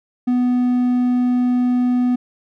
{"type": "tone", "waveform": "triangle", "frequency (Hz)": 247.7, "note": "B3", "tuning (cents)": 5, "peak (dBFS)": -12, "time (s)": [0.27, 2.16], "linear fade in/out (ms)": 10, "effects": []}